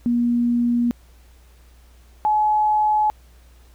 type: tone pair in turn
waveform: sine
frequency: 239 / 850.7 Hz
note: A#3 / G#5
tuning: +43 / +41 cents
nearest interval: octave + minor seventh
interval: 2198 cents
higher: second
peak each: -16 / -15 dBFS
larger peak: second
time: 0.06-0.91 / 2.25-3.1 s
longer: neither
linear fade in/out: 0 ms
effects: added 60 Hz sine -47 dBFS peak until 3.74 s + pink hiss -57 dBFS RMS until 3.74 s